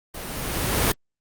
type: noise with level ramp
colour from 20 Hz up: pink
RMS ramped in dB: -35 to -19 dBFS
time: 0.14-0.92 s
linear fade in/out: 5 ms
effects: Opus 32 kbps